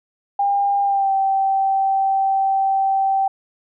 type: tone with pitch glide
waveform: sine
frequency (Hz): 802 to 776.9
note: G5 to G5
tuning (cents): +39 to -16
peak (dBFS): -15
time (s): 0.39-3.28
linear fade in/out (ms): 5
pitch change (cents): -55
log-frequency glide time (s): 0.83-1.12
effects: none